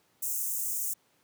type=high-pass noise; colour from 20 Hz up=white; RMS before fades=-32 dBFS; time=0.22-0.94 s; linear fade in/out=10 ms; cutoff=6400 Hz; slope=48 dB/octave; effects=pink hiss -68 dBFS RMS until 1.23 s + high-pass 150 Hz 12 dB/octave